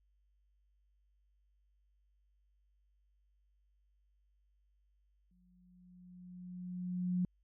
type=tone with exponential growth; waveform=sine; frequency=180 Hz; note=F#3; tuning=47 cents flat; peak=-29 dBFS; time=5.31-7.25 s; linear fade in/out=2 ms; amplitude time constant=420 ms; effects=added 50 Hz sine -70 dBFS peak until 7.43 s